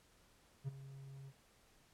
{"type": "tone with ADSR envelope", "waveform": "triangle", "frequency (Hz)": 136.2, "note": "C#3", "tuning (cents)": -30, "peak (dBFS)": -34, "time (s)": [0.64, 1.33], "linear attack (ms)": 39, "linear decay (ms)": 18, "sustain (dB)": -14, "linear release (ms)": 53, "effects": ["pink hiss -69 dBFS RMS until 1.93 s", "low-pass 12000 Hz 12 dB/octave"]}